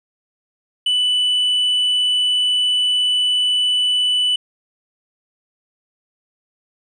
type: tone with tanh clipping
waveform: sine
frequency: 2981 Hz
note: F#7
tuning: 12 cents sharp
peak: -15 dBFS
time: 0.86-4.36 s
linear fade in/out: 5 ms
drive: 2 dB
effects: none